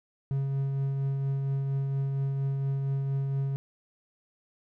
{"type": "tone with tremolo", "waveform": "triangle", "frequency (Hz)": 137, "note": "C#3", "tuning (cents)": -20, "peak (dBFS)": -23, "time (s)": [0.31, 3.56], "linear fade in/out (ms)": 0, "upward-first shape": "triangle", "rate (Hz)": 4.3, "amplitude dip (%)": 30, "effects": []}